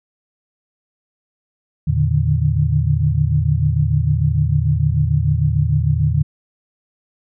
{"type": "tone cluster", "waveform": "sine", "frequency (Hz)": [82.4, 115.1, 144.1, 150.8], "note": ["E2", "A#2", "D3", "D3"], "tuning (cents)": [0, -22, -33, 46], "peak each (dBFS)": -19, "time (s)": [1.87, 6.23], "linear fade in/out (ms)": 10, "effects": []}